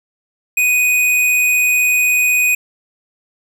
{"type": "tone", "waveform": "square", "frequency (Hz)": 2489, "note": "D#7", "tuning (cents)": 0, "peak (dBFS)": -12, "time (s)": [0.57, 2.55], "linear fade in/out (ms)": 5, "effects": []}